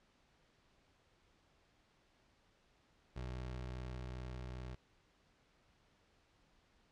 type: tone with level ramp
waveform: 25% pulse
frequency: 62.5 Hz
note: B1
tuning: 21 cents sharp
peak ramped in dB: -38 to -41 dBFS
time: 3.16-4.75 s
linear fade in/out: 5 ms
effects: pink hiss -72 dBFS RMS until 6.91 s + low-pass 5000 Hz 12 dB/octave